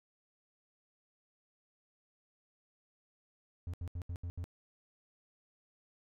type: tone bursts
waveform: triangle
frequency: 86.8 Hz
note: F2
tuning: 10 cents flat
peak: -35 dBFS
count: 6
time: 3.67-4.441 s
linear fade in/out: 0 ms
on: 66 ms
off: 75 ms
effects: none